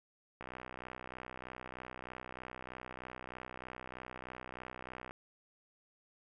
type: click train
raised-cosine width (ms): 0.5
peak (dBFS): -30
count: 298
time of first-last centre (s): 0.41-5.109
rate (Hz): 63.2
effects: none